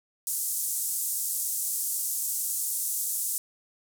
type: band-pass noise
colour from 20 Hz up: pink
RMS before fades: -30 dBFS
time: 0.27-3.38 s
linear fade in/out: 0 ms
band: 7600 to 15000 Hz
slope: 24 dB/octave
effects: none